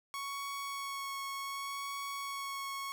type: tone with vibrato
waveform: sawtooth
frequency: 1108.7 Hz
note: C#6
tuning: in tune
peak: -34 dBFS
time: 0.14-2.92 s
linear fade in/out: 0 ms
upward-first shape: sine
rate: 0.67 Hz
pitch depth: 12 cents each way
effects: none